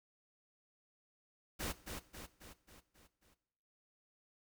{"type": "noise with echo", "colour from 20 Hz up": "pink", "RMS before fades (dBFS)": -40, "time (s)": [1.59, 1.73], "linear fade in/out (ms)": 20, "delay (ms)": 270, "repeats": 6, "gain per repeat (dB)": -5, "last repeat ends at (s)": 3.35, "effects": ["noise-tail reverb RT60 0.9 s tail -17 dB re dry"]}